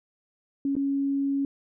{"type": "tone with dropouts", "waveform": "sine", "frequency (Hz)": 277.2, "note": "C#4", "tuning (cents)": 0, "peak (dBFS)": -23, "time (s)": [0.65, 1.45], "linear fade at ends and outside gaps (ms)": 2, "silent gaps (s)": [0.754, 0.765], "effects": []}